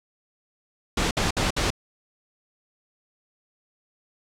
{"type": "noise bursts", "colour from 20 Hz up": "pink", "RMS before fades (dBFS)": -23, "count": 4, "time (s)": [0.97, 1.704], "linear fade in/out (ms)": 5, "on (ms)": 140, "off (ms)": 58, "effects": ["low-pass 7000 Hz 12 dB/octave"]}